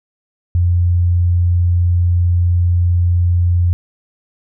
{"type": "tone", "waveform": "sine", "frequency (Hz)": 87.7, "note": "F2", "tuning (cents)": 8, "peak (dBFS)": -10, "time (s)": [0.55, 3.73], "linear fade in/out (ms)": 0, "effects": []}